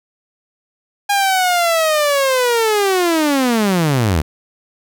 sawtooth linear sweep, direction down, 816 to 69.5 Hz, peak -9 dBFS, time 1.09-4.22 s, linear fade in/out 10 ms, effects none

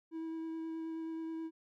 triangle tone with vibrato, 324.3 Hz, E4, 28 cents flat, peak -36 dBFS, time 0.11-1.51 s, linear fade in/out 50 ms, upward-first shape sine, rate 9.4 Hz, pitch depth 10 cents each way, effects none

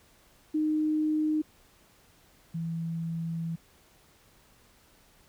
sine tone pair in turn, 308 / 165.24 Hz, D#4 / E3, -17 / +4 cents, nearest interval major seventh, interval 1079 cents, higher first, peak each -24 / -30 dBFS, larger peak first, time 0.54-1.42 / 2.54-3.56 s, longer second, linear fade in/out 10 ms, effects pink hiss -61 dBFS RMS until 5.28 s

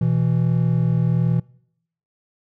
triangle tone pair together, 123.47 / 164.81 Hz, B2 / E3, 0 / 0 cents, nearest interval perfect fourth, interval 500 cents, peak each -17 dBFS, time 0.01-1.4 s, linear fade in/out 5 ms, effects noise-tail reverb RT60 0.7 s tail -24 dB re dry

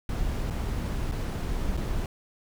brown noise with dropouts, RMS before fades -29 dBFS, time 0.09-2.06 s, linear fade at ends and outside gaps 2 ms, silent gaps 0.501-0.506 / 1.115-1.12 / 1.769-1.773 s, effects none

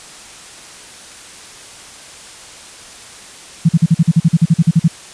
sine tone bursts, 164.81 Hz, E3, in tune, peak -5 dBFS, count 15, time 3.65-4.881 s, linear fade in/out 10 ms, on 41 ms, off 44 ms, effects white hiss -36 dBFS RMS until 5.13 s + resampled to 22050 Hz

